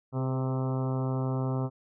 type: harmonic tone with a mistuned harmonic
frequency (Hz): 130.5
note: C3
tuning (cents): -4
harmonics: 1 / 2 / 3 / 4 / 5 / 6 / 7 / 8 / 9 / 10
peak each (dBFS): -28 / -34 / -38 / -40 / -42 / -44 / -45 / -46 / -47 / -48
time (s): 0.12-1.7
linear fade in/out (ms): 50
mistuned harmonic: 3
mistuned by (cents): +27
effects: none